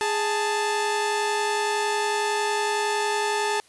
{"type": "tone pair together", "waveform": "sawtooth", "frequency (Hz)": [415.3, 881.5], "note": ["G#4", "A5"], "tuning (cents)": [0, 3], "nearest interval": "octave + minor second", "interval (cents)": 1303, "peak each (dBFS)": [-22, -21], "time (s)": [0.01, 3.6], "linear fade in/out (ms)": 0, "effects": ["white hiss -56 dBFS RMS until 3.68 s", "resampled to 24000 Hz"]}